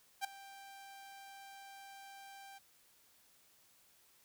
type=tone with ADSR envelope; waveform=sawtooth; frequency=787 Hz; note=G5; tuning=7 cents sharp; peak=-29 dBFS; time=0.21-2.59 s; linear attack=35 ms; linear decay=6 ms; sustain=-19 dB; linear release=18 ms; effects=white hiss -68 dBFS RMS until 4.24 s